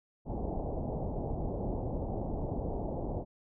pink low-pass noise, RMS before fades -35 dBFS, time 0.25-3.25 s, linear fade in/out 50 ms, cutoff 820 Hz, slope 48 dB/octave, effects none

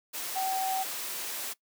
sine tone in noise, 763 Hz, G5, 47 cents flat, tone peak -28 dBFS, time 0.35-0.84 s, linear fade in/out 20 ms, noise white, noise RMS -36 dBFS, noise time 0.13-1.54 s, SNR +5 dB, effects noise-tail reverb RT60 0.1 s tail -20 dB re dry + high-pass 300 Hz 12 dB/octave

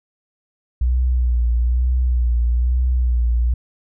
sine tone with vibrato, 60.8 Hz, B1, 26 cents flat, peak -14 dBFS, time 0.81-3.54 s, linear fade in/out 5 ms, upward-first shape sine, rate 1.1 Hz, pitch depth 55 cents each way, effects none

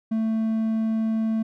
triangle tone, 221.9 Hz, A3, 15 cents sharp, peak -19 dBFS, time 0.11-1.43 s, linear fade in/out 10 ms, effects none

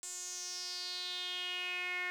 sawtooth tone with band-pass filter sweep, 360.3 Hz, F#4, 46 cents flat, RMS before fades -40 dBFS, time 0.03-2.1 s, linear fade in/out 0 ms, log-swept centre 7700 to 2000 Hz, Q 5.4, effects 11-bit

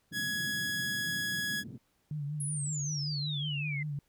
white band-pass noise, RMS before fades -44 dBFS, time 0.11-1.78 s, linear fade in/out 10 ms, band 120 to 230 Hz, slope 24 dB/octave
sawtooth tone, 1675 Hz, G#6, 14 cents sharp, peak -28 dBFS, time 0.12-1.64 s, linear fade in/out 50 ms
sine tone with vibrato, 146.9 Hz, D3, 1 cent sharp, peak -33 dBFS, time 2.11-3.99 s, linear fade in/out 2 ms, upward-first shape triangle, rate 5.3 Hz, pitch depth 75 cents each way
sine exponential sweep, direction down, 10820 to 2028 Hz, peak -35 dBFS, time 2.4-3.83 s, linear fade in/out 5 ms
effects pink hiss -73 dBFS RMS until 4.08 s

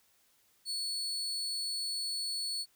35% pulse tone, 4413 Hz, C#8, 9 cents flat, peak -32 dBFS, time 0.65-2.66 s, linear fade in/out 50 ms, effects white hiss -69 dBFS RMS until 2.75 s

